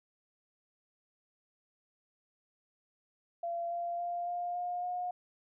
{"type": "tone with pitch steps", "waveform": "sine", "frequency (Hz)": [684, 690.7, 697.6, 704.4, 711.4, 718.4], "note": ["F5", "F5", "F5", "F5", "F5", "F5"], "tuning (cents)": [-36, -19, -2, 15, 32, 49], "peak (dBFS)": -33, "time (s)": [3.43, 5.11], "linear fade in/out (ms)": 5, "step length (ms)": 280, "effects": []}